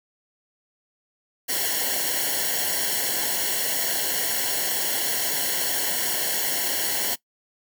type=noise with comb filter; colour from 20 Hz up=white; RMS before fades=-25 dBFS; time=1.48-7.16 s; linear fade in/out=20 ms; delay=0.81 ms; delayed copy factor=-0.85; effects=noise-tail reverb RT60 0.1 s tail -20 dB re dry